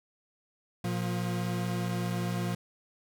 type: tone pair together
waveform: 40% pulse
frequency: 116.54 / 177.1 Hz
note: A#2 / F3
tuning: 0 / +24 cents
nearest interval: perfect fifth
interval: 724 cents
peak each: -32 / -31 dBFS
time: 0.84-2.55 s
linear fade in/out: 5 ms
effects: none